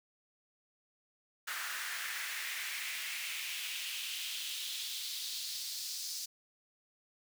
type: noise with high-pass filter sweep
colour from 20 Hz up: pink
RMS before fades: -40 dBFS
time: 1.47-6.26 s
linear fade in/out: 10 ms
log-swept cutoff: 1500 to 5100 Hz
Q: 2.6
effects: none